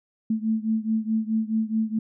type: beating tone pair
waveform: sine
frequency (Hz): 218.9 / 223.6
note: A3 / A3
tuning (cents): -9 / +28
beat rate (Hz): 4.7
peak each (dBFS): -24 / -26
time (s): 0.3-1.99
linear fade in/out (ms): 5
effects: none